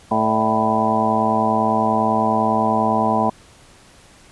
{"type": "harmonic tone with a mistuned harmonic", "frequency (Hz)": 110, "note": "A2", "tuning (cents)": 0, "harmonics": [1, 2, 3, 4, 5, 6, 7, 8, 9], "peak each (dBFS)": [-30, -21, -29, -27, -28, -23, -21, -28, -21], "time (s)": [0.11, 3.3], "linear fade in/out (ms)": 5, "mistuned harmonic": 5, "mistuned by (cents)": 99, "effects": ["pink hiss -48 dBFS RMS until 4.31 s", "resampled to 24000 Hz"]}